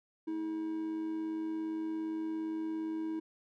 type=tone with amplitude modulation; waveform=triangle; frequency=320 Hz; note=D#4; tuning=49 cents sharp; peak=-30 dBFS; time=0.27-3.2 s; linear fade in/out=10 ms; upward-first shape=sine; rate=97.4 Hz; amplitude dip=40%; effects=none